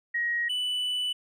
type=tone pair in turn; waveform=sine / triangle; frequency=1890 / 2979 Hz; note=A#6 / F#7; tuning=+23 / +11 cents; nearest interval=minor sixth; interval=788 cents; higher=second; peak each=-25 dBFS; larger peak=neither; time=0.14-0.49 / 0.49-1.13 s; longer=second; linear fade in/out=10 ms; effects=none